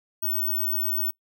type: tone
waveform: sine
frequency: 15804 Hz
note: B9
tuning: in tune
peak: -23 dBFS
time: 0.22-1.11 s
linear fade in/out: 10 ms
effects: noise-tail reverb RT60 0.1 s tail -23 dB re dry